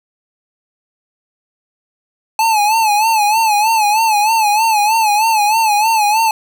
square tone with vibrato, 864 Hz, A5, 32 cents flat, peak -11 dBFS, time 2.39-6.31 s, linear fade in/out 2 ms, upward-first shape sine, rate 3.2 Hz, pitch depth 89 cents each way, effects none

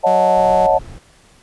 sine chord, D# half-diminished seventh, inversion third, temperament equal with one note detuned, 554.4 / 622.3 / 726.9 / 880 Hz, C#5 / D#5 / F#5 / A5, 0 / 0 / -31 / 0 cents, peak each -16 dBFS, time 0.03-0.79 s, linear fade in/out 20 ms
sawtooth tone, 185 Hz, F#3, in tune, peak -21 dBFS, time 0.06-0.67 s, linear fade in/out 10 ms
brown noise, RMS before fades -34 dBFS, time 0.37-0.99 s, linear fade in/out 10 ms
effects pink hiss -50 dBFS RMS until 1.42 s + resampled to 24000 Hz

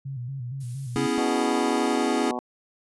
sine tone with vibrato, 128.9 Hz, C3, 26 cents flat, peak -30 dBFS, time 0.05-1.07 s, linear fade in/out 10 ms, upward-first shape square, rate 4.3 Hz, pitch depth 98 cents each way
violet noise, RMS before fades -44 dBFS, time 0.6-1.97 s, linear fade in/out 10 ms
square chord, C# minor seventh, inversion third, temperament equal, 246.9 / 277.2 / 329.6 / 415.3 Hz, B3 / C#4 / E4 / G#4, 0 / 0 / 0 / 0 cents, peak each -29 dBFS, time 0.96-2.31 s, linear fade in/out 0 ms
harmonic tone, 123.47 Hz, B2, in tune, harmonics 2 / 3 / 4 / 5 / 6 / 7 / 8 / 9, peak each -32 / -36 / -37 / -36 / -34 / -35 / -40 / -39 dBFS, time 1.18-2.39 s, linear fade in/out 0 ms
effects resampled to 24000 Hz

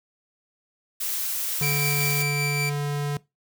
blue noise, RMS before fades -28 dBFS, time 1-2.23 s, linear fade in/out 10 ms
square tone, 144.8 Hz, D3, 24 cents flat, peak -25 dBFS, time 1.61-3.17 s, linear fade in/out 2 ms
sawtooth tone with tremolo, 2334 Hz, D7, 11 cents flat, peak -22 dBFS, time 1.62-2.7 s, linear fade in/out 10 ms, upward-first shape sine, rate 5.2 Hz, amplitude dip 25%
effects noise-tail reverb RT60 0.2 s tail -20 dB re dry

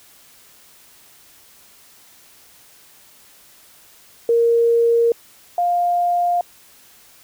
sine tone pair in turn, 466.2 / 702.6 Hz, A#4 / F5, 0 / +10 cents, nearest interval perfect fifth, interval 710 cents, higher second, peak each -12 / -15 dBFS, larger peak first, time 4.29-5.12 / 5.58-6.41 s, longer neither, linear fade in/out 2 ms, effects white hiss -49 dBFS RMS until 7.23 s

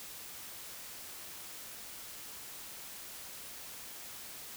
silence, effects white hiss -47 dBFS RMS until 4.56 s

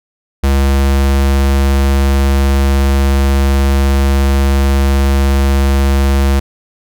square tone, 68.6 Hz, C#2, 17 cents flat, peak -9 dBFS, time 0.43-6.4 s, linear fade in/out 10 ms, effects none

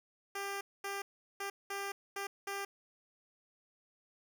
10% pulse tone bursts at uneven times, 397.4 Hz, G4, 24 cents sharp, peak -29 dBFS, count 6, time 0.35-0.61 / 0.84-1.02 / 1.4-1.5 / 1.7-1.92 / 2.16-2.27 / 2.47-2.65 s, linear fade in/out 5 ms, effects none

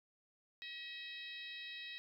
harmonic tone, 639 Hz, D#5, 46 cents sharp, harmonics 3 / 4 / 5 / 6 / 7 / 8, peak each -51 / -51 / -56 / -49 / -61 / -61 dBFS, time 0.62-1.98 s, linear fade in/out 0 ms, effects 13-bit

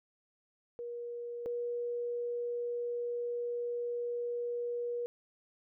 sine tone pair in turn, 476.7 / 479.5 Hz, A#4 / A#4, +39 / +49 cents, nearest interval unison, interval 10 cents, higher second, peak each -38 / -33 dBFS, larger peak second, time 0.79-1.46 / 1.46-5.06 s, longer second, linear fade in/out 0 ms, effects none

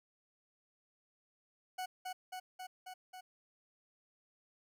40% pulse tone with echo, 740 Hz, F#5, in tune, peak -37 dBFS, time 1.78-1.86 s, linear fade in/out 10 ms, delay 270 ms, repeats 5, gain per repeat -2 dB, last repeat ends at 3.21 s, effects none

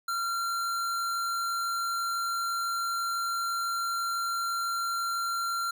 square tone, 1373 Hz, F6, 30 cents flat, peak -29 dBFS, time 0.08-5.71 s, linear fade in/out 5 ms, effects none

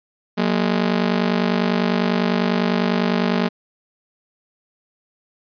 sawtooth ring-modulated tone, 207.7 Hz, G#3, in tune, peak -10 dBFS, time 0.37-3.49 s, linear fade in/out 20 ms, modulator 25 Hz, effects resampled to 11025 Hz

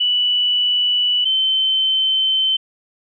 sine tone pair in turn, 2961 / 3081 Hz, F#7 / G7, +1 / -31 cents, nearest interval minor second, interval 68 cents, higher second, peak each -14 dBFS, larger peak neither, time 0-1.25 / 1.25-2.57 s, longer second, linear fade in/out 10 ms, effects none

